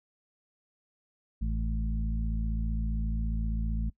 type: harmonic tone with a mistuned harmonic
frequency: 55 Hz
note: A1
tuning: in tune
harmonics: 1 / 2 / 3 / 4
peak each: -28 / -40 / -39 / -38 dBFS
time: 1.41-3.9 s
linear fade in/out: 10 ms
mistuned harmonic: 1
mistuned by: -30 cents
effects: noise-tail reverb RT60 0.1 s tail -21 dB re dry